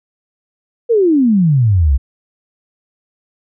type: exponential sweep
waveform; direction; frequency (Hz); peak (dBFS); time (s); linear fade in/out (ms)
sine; down; 487.8 to 61.74; -8; 0.89-1.98; 20
effects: none